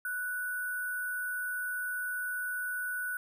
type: tone with sample-and-hold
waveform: sine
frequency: 1480 Hz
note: F#6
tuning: in tune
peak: -32 dBFS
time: 0.05-3.17 s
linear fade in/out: 2 ms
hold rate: 11025 Hz
effects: none